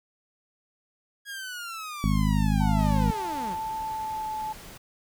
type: linear sweep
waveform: sawtooth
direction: down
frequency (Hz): 1656 to 150.3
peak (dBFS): -31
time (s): 1.25-3.57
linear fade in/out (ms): 50
type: harmonic tone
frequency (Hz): 51.91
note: G#1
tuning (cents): 0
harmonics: 1 / 2 / 3 / 4 / 5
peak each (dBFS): -25 / -29 / -26 / -26 / -32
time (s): 2.04-3.11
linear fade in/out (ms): 0
type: tone with pitch glide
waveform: sine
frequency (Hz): 880 to 866.9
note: A5 to A5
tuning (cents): 0 to -26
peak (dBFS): -29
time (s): 2.6-4.53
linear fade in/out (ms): 10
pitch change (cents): -26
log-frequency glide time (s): 3.79-4.37
type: noise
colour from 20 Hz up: pink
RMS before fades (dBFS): -45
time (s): 2.78-4.78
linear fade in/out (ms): 10
effects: none